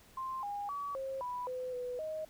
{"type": "tone with pitch steps", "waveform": "sine", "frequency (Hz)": [1049, 814, 1139, 535, 987, 507, 495.3, 626], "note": ["C6", "G#5", "C#6", "C5", "B5", "B4", "B4", "D#5"], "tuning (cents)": [4, -35, 47, 38, -1, 45, 5, 10], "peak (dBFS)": -36, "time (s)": [0.17, 2.25], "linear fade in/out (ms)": 5, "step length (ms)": 260, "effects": ["pink hiss -61 dBFS RMS until 2.29 s"]}